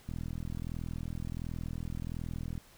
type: click train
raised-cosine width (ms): 5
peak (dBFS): -26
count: 104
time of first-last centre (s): 0.09-2.578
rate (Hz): 41.4
effects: pink hiss -59 dBFS RMS until 2.77 s